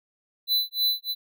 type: tone with tremolo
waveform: square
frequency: 4000 Hz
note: B7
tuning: 21 cents sharp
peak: -20 dBFS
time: 0.47-1.15 s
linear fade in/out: 50 ms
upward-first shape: sine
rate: 3.2 Hz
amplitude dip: 100%
effects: none